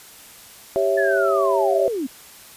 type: chord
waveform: sine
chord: C# diminished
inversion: second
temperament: equal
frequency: 392 / 554.4 / 659.3 Hz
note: G4 / C#5 / E5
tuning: 0 / 0 / 0 cents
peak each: -21 dBFS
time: 0.76-1.88 s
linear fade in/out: 0 ms
type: linear sweep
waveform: sine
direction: down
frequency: 1752 to 240 Hz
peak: -22 dBFS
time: 0.97-2.07 s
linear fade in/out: 10 ms
effects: white hiss -44 dBFS RMS until 2.56 s + resampled to 32000 Hz